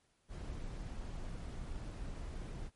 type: noise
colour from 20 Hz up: brown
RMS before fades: -43 dBFS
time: 0.28-2.71 s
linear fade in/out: 50 ms
effects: pink hiss -75 dBFS RMS until 2.75 s + MP3 48 kbps